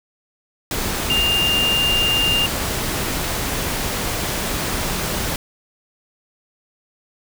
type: tone in noise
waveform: sine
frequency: 2804 Hz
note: F7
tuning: 6 cents sharp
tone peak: -16 dBFS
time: 1.1-2.46 s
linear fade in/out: 2 ms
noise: pink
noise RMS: -23 dBFS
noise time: 0.71-5.36 s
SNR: +4 dB
effects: none